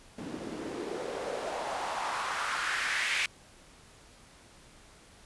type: noise with band-pass filter sweep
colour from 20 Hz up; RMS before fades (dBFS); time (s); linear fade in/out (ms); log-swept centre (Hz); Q
white; -34; 0.18-3.26; 2; 230 to 2300; 2.6
effects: pink hiss -56 dBFS RMS until 5.25 s + resampled to 24000 Hz